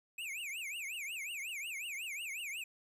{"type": "tone with vibrato", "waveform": "square", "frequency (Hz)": 2471, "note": "D#7", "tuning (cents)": -13, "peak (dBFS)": -40, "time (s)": [0.18, 2.64], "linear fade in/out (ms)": 5, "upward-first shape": "triangle", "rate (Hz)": 5.5, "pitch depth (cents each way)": 300, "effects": ["resampled to 32000 Hz", "12-bit"]}